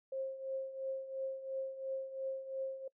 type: tone with tremolo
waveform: sine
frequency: 533 Hz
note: C5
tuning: 32 cents sharp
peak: -34 dBFS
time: 0.12-2.88 s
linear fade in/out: 5 ms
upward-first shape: triangle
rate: 2.9 Hz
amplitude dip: 75%
effects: noise-tail reverb RT60 0.1 s tail -23 dB re dry